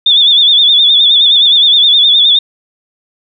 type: tone with vibrato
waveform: sine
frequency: 3520 Hz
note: A7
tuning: in tune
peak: -4 dBFS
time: 0.06-2.39 s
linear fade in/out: 5 ms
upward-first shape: sine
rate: 9.6 Hz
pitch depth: 79 cents each way
effects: none